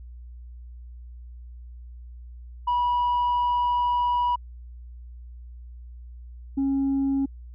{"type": "tone pair in turn", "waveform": "sine", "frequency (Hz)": [974, 273.3], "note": ["B5", "C#4"], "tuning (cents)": [-24, -24], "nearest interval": "octave + minor seventh", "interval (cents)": 2200, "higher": "first", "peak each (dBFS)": [-18, -19], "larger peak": "first", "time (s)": [[2.67, 4.36], [6.57, 7.26]], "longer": "first", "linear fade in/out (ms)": 10, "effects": ["tanh soft clip ceiling -19 dBFS", "added 60 Hz sine -39 dBFS peak until 7.54 s"]}